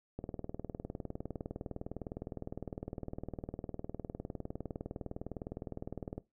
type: click train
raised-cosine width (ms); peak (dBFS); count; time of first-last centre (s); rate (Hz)
2; -26; 119; 0.19-6.18; 19.7
effects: noise-tail reverb RT60 0.2 s tail -18 dB re dry